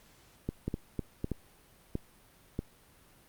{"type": "two click trains", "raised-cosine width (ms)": 3, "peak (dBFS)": [-19, -19], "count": [4, 4], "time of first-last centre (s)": [[0.68, 2.591], [0.49, 1.244]], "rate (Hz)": [1.57, 3.98], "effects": ["pink hiss -61 dBFS RMS until 3.28 s", "Opus 48 kbps"]}